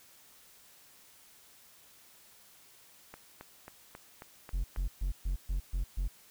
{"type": "click train", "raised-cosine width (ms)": 0.5, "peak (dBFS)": -30, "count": 7, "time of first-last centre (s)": [3.14, 4.762], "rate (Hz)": 3.7}
{"type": "tone bursts", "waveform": "triangle", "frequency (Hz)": 44.98, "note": "F#1", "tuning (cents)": -48, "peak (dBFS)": -27, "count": 7, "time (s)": [4.53, 6.08], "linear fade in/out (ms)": 10, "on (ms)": 110, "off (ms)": 130}
{"effects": ["white hiss -59 dBFS RMS until 6.3 s"]}